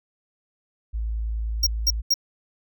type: tone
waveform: sine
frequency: 55 Hz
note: A1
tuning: in tune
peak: -24 dBFS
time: 0.93-2.02 s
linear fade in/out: 20 ms
type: tone bursts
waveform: square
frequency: 5588 Hz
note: F8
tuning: in tune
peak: -17 dBFS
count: 3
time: 1.63-2.141 s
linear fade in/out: 5 ms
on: 37 ms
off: 200 ms
effects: none